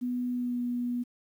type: tone with pitch glide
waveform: sine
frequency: 246.9 to 243.4 Hz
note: B3 to B3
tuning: 0 to -25 cents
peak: -28 dBFS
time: 0.01-1.04 s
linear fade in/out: 20 ms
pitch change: -25 cents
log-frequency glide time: 0.31-0.62 s
effects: 10-bit